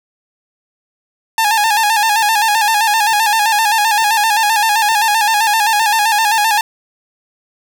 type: tone with vibrato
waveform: sawtooth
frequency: 863 Hz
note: A5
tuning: 34 cents flat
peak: -7 dBFS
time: 1.38-6.61 s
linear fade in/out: 2 ms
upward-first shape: square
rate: 7.7 Hz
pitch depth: 68 cents each way
effects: none